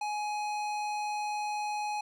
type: tone with hard clipping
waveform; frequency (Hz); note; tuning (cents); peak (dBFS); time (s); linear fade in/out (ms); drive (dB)
sine; 838; G#5; +15; -33; 0.01-2.01; 5; 15
effects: none